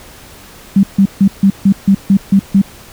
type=tone bursts; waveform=sine; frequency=196 Hz; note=G3; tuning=in tune; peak=-4 dBFS; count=9; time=0.76-2.617 s; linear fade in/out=5 ms; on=73 ms; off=150 ms; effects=pink hiss -37 dBFS RMS until 2.92 s